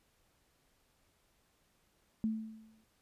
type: tone with exponential decay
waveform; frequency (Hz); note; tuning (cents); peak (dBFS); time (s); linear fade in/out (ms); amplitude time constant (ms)
sine; 220; A3; 0; -28; 2.24-2.84; 0; 130
effects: pink hiss -73 dBFS RMS until 3.01 s + resampled to 32000 Hz